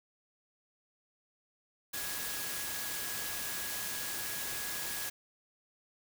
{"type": "tone in noise", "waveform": "sine", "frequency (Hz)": 1667, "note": "G#6", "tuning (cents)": 6, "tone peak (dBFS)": -46, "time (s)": [1.93, 5.1], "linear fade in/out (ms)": 10, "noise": "white", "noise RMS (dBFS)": -38, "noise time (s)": [1.93, 5.1], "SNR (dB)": -11, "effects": []}